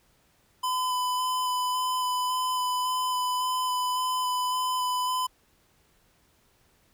square tone with vibrato, 1007 Hz, B5, 33 cents sharp, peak -26 dBFS, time 0.63-5.27 s, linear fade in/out 10 ms, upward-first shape square, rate 1.8 Hz, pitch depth 9 cents each way, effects pink hiss -65 dBFS RMS until 6.93 s

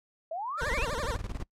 sine exponential sweep, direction up, 622.3 to 2847 Hz, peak -32 dBFS, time 0.31-0.85 s, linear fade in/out 5 ms
20% pulse tone with vibrato, 523.3 Hz, C5, in tune, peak -27 dBFS, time 0.57-1.18 s, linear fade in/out 50 ms, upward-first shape sine, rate 12 Hz, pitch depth 260 cents each way
brown noise with tremolo, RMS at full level -33 dBFS, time 0.61-1.44 s, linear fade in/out 10 ms, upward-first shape square, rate 19 Hz, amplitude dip 80%
effects noise-tail reverb RT60 0.1 s tail -24 dB re dry + low-pass 10000 Hz 12 dB/octave

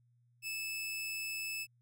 sawtooth tone, 2617 Hz, E7, 13 cents flat, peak -34 dBFS, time 0.42-1.67 s, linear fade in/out 50 ms, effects added 120 Hz sine -67 dBFS peak until 1.81 s

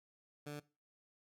15% pulse tone, 147.1 Hz, D3, 3 cents sharp, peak -37 dBFS, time 0.46-0.6 s, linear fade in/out 10 ms, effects noise-tail reverb RT60 0.3 s tail -20 dB re dry + AAC 64 kbps

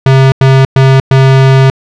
square tone bursts at uneven times, 133.5 Hz, C3, 35 cents sharp, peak -3 dBFS, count 4, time 0.06-0.32 / 0.41-0.65 / 0.76-1 / 1.11-1.7 s, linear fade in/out 2 ms, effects low-pass 4000 Hz 12 dB/octave

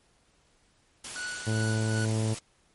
white noise, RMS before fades -39 dBFS, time 1.04-2.39 s, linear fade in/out 5 ms
45% pulse tone with tremolo, 1473 Hz, F#6, 8 cents flat, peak -33 dBFS, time 1.16-2.05 s, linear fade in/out 0 ms, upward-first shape sine, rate 2.6 Hz, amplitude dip 55%
harmonic tone, 110 Hz, A2, in tune, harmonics 1 / 2 / 3 / 4 / 5 / 6 / 7 / 8 / 9, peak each -26 / -33 / -37 / -38 / -41 / -45 / -49 / -49 / -51 dBFS, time 1.46-2.35 s, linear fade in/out 20 ms
effects pink hiss -66 dBFS RMS until 2.74 s + MP3 48 kbps

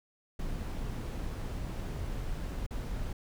brown noise with dropouts, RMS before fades -36 dBFS, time 0.39-3.13 s, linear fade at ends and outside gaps 5 ms, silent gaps 2.665-2.707 s, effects none

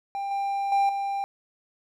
triangle tone with level steps, 794 Hz, G5, 22 cents sharp, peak -26 / -23 / -17 / -24 dBFS, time 0.15-1.24 s, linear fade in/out 0 ms, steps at 0.31 / 0.72 / 0.89 s, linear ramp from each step 2 ms, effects none

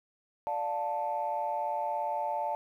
sine chord, D minor, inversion none, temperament just, 587.3 / 704.8 / 881 Hz, D5 / F5 / A5, 0 / +16 / +2 cents, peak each -35 / -35 / -31 dBFS, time 0.47-2.55 s, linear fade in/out 0 ms, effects tanh soft clip ceiling -22 dBFS + 11-bit

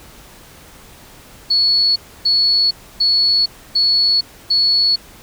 sine tone bursts, 4398 Hz, C#8, 14 cents flat, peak -11 dBFS, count 5, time 1.5-4.96 s, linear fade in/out 10 ms, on 460 ms, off 290 ms, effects pink hiss -42 dBFS RMS until 5.22 s

